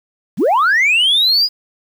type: linear sweep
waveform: sine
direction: up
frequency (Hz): 130.81 to 5000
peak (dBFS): -8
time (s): 0.37-1.49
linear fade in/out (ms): 50
effects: tanh soft clip ceiling -8 dBFS + 7-bit